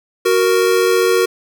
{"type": "tone pair together", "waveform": "square", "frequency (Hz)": [371.3, 466.2], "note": ["F#4", "A#4"], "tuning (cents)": [6, 0], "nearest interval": "major third", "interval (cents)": 394, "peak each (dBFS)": -15, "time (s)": [0.25, 1.26], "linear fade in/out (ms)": 10, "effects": []}